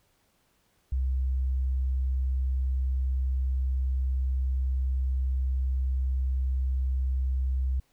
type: tone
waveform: sine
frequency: 65 Hz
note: C2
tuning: 11 cents flat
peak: -24 dBFS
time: 0.92-7.8 s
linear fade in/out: 5 ms
effects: pink hiss -69 dBFS RMS until 7.92 s